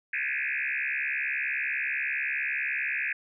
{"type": "tone with frequency modulation", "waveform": "sine", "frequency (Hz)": 2083, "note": "C7", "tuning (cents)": -8, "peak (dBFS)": -27, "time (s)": [0.13, 3.13], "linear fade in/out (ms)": 5, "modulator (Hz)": 69.6, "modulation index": 6.9, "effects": []}